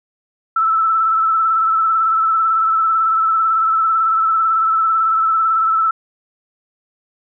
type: tone with vibrato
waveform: sine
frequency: 1318.5 Hz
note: E6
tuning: in tune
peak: -12 dBFS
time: 0.56-5.91 s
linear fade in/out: 5 ms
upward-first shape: triangle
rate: 18 Hz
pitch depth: 40 cents each way
effects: none